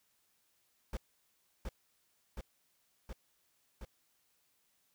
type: noise with echo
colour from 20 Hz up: brown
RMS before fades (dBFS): -38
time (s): 0.93-0.97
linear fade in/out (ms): 2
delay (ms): 720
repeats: 4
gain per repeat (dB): -2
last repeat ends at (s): 3.85
effects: white hiss -75 dBFS RMS until 4.94 s